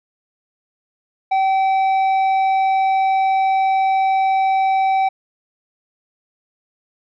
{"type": "tone with tanh clipping", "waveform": "triangle", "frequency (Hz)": 769, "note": "G5", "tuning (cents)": -33, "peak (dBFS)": -15, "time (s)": [1.31, 5.09], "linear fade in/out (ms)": 10, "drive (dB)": 11, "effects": []}